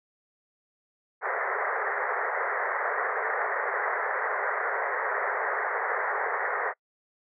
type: band-pass noise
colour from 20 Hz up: white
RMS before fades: -29 dBFS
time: 1.21-6.74 s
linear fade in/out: 50 ms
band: 400 to 2000 Hz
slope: 96 dB/octave
effects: noise-tail reverb RT60 0.1 s tail -26 dB re dry